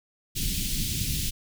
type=band-stop noise; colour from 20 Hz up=pink; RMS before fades=-28 dBFS; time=0.35-1.31 s; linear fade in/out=20 ms; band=240 to 2900 Hz; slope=24 dB/octave; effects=none